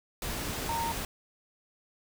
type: tone in noise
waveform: sine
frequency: 921 Hz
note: A#5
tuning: 21 cents flat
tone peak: -30 dBFS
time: 0.69-0.92 s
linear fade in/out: 2 ms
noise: pink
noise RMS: -35 dBFS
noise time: 0.22-1.05 s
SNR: +2 dB
effects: none